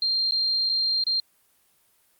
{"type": "tone with dropouts", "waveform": "sine", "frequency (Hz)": 4186, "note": "C8", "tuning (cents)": 0, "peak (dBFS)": -21, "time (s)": [0.02, 1.2], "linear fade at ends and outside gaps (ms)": 2, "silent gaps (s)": [[0.31, 0.32], [0.692, 0.696], [1.038, 1.067]], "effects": ["white hiss -64 dBFS RMS until 2.19 s", "Opus 32 kbps"]}